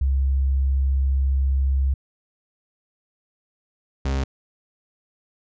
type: tone pair in turn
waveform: sine / 40% pulse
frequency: 67.3 / 67.3 Hz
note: C2 / C2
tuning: +49 / +49 cents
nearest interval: unison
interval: 0 cents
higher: neither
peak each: -17 / -20 dBFS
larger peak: first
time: 0.01-1.94 / 4.05-4.24 s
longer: first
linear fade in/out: 5 ms
effects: resampled to 16000 Hz